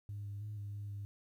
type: tone with pitch steps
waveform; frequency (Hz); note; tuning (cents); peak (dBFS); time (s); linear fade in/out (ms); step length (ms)
sine; 102.5 / 101.4 / 105.7 / 101.9 / 102.5 / 101.3; G#2 / G#2 / G#2 / G#2 / G#2 / G#2; -22 / -41 / +31 / -32 / -22 / -43; -39; 0.09-1.05; 0; 160
effects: tanh soft clip ceiling -37 dBFS + 12-bit